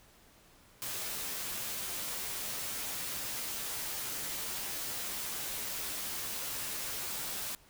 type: noise with comb filter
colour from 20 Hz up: white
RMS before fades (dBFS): -38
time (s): 0.82-7.55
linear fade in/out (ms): 0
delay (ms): 12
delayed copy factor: -0.6
effects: pink hiss -61 dBFS RMS until 7.69 s

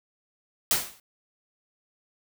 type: noise with exponential decay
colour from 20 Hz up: white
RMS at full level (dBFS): -19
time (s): 0.71-1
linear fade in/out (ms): 1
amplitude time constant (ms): 61
effects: none

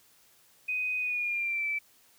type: tone with pitch glide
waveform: sine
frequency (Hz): 2500 to 2319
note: D#7 to D7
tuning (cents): +8 to -22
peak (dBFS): -28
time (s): 0.68-1.79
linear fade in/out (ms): 10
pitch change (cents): -130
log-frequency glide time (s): 0.99-1.67
effects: white hiss -62 dBFS RMS until 2.18 s

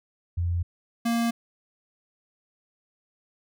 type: tone pair in turn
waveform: sine / square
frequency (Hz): 86.5 / 232.9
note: F2 / A#3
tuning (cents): -16 / -1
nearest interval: octave + perfect fourth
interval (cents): 1715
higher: second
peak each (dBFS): -23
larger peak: neither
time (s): 0.37-0.63 / 1.05-1.31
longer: neither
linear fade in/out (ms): 10
effects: none

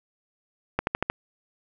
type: accelerating click train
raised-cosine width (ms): 0.5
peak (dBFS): -8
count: 5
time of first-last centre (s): 0.79-1.1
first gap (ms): 81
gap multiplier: 0.97
effects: none

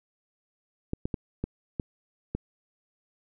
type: clicks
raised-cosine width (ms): 3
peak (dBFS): -16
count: 6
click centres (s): 0.934 / 1.055 / 1.142 / 1.44 / 1.798 / 2.35
effects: none

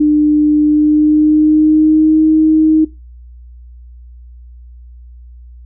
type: tone with pitch glide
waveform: sine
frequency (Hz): 300 to 313.5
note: D4 to D#4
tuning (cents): +37 to +13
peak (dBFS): -6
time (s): 0-2.85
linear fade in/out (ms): 10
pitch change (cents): +76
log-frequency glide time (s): 0.65-2.23
effects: noise-tail reverb RT60 0.2 s tail -17 dB re dry + added 60 Hz sine -33 dBFS peak until 5.65 s

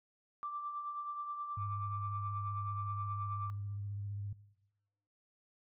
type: tone with tremolo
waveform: sine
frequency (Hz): 1174.7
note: D6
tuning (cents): 0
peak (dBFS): -36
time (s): 0.43-3.5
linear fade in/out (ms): 0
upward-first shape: triangle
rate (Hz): 9.4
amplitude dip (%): 50
type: tone with vibrato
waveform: sine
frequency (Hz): 101.3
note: G#2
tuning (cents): -43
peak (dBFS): -37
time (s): 1.57-4.33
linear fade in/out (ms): 5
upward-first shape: triangle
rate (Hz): 15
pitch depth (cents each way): 30
effects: noise-tail reverb RT60 1.0 s tail -20 dB re dry + tanh soft clip ceiling -27 dBFS

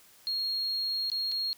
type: tone with dropouts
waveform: triangle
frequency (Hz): 4269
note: C8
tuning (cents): +34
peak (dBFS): -26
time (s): 0.27-1.53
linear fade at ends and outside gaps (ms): 0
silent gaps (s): 1.1-1.117 / 1.316-1.32
effects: tanh soft clip ceiling -25 dBFS + white hiss -58 dBFS RMS until 1.57 s

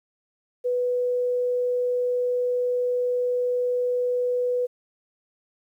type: tone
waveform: sine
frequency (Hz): 493.9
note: B4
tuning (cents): 0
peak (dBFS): -21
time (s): 0.64-4.67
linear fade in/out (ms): 20
effects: 10-bit

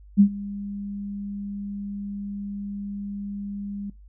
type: tone with ADSR envelope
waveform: sine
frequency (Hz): 201.5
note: G3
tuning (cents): +48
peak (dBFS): -9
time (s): 0.17-3.9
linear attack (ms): 32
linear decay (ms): 81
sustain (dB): -21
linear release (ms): 4
effects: noise-tail reverb RT60 0.2 s tail -22 dB re dry + added 50 Hz sine -45 dBFS peak until 4.08 s

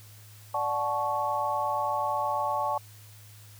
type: chord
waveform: sine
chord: D major seventh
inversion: none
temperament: equal with one note detuned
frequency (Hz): 587.3 / 740 / 868.4 / 1108.7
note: D5 / F#5 / A5 / C#6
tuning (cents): 0 / 0 / -23 / 0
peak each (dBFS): -33 / -34 / -29 / -31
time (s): 0.54-2.78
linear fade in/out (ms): 5
effects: added 105 Hz sine -49 dBFS peak until 3.59 s + white hiss -54 dBFS RMS until 3.59 s

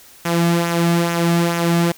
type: tone with flanger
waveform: sawtooth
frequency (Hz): 170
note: F3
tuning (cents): -46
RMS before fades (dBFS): -17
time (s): 0.25-1.92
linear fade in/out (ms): 5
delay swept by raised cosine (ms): 0.22 to 2.12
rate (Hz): 2.3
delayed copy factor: -0.5
effects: white hiss -45 dBFS RMS until 1.97 s

